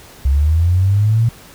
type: linear sweep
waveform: sine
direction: up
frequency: 65.41 to 117.8 Hz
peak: -10 dBFS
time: 0.25-1.29 s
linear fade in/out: 5 ms
effects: pink hiss -41 dBFS RMS until 1.54 s